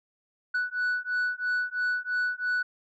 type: beating tone pair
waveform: sine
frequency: 1480 / 1483 Hz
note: F#6 / F#6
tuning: 0 / +4 cents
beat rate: 3 Hz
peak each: -27 dBFS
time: 0.54-2.63 s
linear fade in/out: 10 ms
effects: tanh soft clip ceiling -23 dBFS